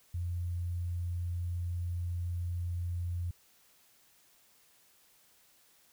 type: tone with sample-and-hold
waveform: sine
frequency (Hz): 87.31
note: F2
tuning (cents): 0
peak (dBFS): -32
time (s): 0.14-3.31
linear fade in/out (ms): 5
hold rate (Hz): 11025
effects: white hiss -65 dBFS RMS until 5.92 s